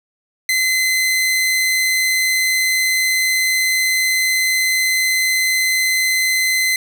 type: tone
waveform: sawtooth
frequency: 2048 Hz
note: C7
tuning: 38 cents flat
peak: -11 dBFS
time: 0.49-6.76 s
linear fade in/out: 2 ms
effects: none